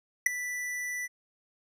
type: tone with ADSR envelope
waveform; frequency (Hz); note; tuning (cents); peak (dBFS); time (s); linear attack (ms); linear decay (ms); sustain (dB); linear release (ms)
square; 1975.5; B6; 0; -17; 0.26-1.08; 5; 10; -16; 30
effects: resampled to 32000 Hz